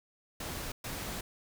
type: noise bursts at uneven times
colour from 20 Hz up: pink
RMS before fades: -39 dBFS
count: 2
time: 0.4-0.72 / 0.84-1.21 s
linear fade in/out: 5 ms
effects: none